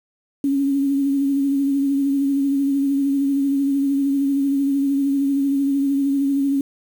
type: tone with vibrato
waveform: sine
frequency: 277.2 Hz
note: C#4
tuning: in tune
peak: -16 dBFS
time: 0.44-6.61 s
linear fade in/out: 2 ms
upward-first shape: sine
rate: 13 Hz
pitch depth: 31 cents each way
effects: 7-bit